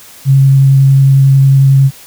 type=tone with vibrato; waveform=sine; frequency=136 Hz; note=C#3; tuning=33 cents flat; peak=-3 dBFS; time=0.25-1.91 s; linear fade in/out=50 ms; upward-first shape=triangle; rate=11 Hz; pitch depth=12 cents each way; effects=white hiss -36 dBFS RMS until 2.06 s